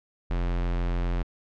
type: tone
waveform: square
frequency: 43.65 Hz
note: F1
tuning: in tune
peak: -25 dBFS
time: 0.3-1.23 s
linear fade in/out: 10 ms
effects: low-pass 3000 Hz 12 dB/octave